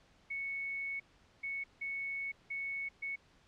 sine tone bursts at uneven times, 2212 Hz, C#7, 4 cents flat, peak -36 dBFS, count 5, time 0.3-1 / 1.43-1.64 / 1.81-2.32 / 2.5-2.89 / 3.02-3.16 s, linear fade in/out 10 ms, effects pink hiss -66 dBFS RMS until 3.47 s + low-pass 5000 Hz 12 dB/octave

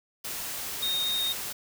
sine tone in noise, 3707 Hz, A#7, 10 cents flat, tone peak -26 dBFS, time 0.82-1.33 s, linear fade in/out 10 ms, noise white, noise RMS -35 dBFS, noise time 0.24-1.53 s, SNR +6 dB, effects none

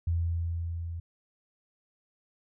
sine tone with level ramp, 84.3 Hz, E2, 39 cents sharp, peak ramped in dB -24 to -34 dBFS, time 0.07-1 s, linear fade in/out 5 ms, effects none

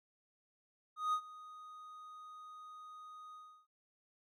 triangle tone with ADSR envelope, 1244.5 Hz, D#6, in tune, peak -28 dBFS, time 0.96-3.67 s, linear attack 170 ms, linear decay 75 ms, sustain -20 dB, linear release 330 ms, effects none

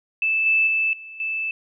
sine tone with level steps, 2632 Hz, E7, 3 cents flat, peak -18 / -15 / -18 / -36 / -23 dBFS, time 0.22-1.51 s, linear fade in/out 2 ms, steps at 0.46 / 0.67 / 0.93 / 1.2 s, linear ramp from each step 2 ms, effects none

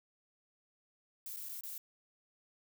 violet noise with dropouts, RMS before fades -44 dBFS, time 1.26-1.78 s, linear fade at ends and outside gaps 2 ms, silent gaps 1.363-1.368 / 1.488-1.492 / 1.609-1.635 s, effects none

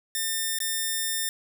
5% pulse tone with dropouts, 1800 Hz, A6, 39 cents sharp, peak -15 dBFS, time 0.15-1.29 s, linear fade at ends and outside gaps 1 ms, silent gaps 0.587-0.603 s, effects none

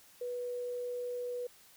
sine tone, 490 Hz, B4, 14 cents flat, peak -35 dBFS, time 0.21-1.47 s, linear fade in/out 5 ms, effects white hiss -60 dBFS RMS until 1.76 s

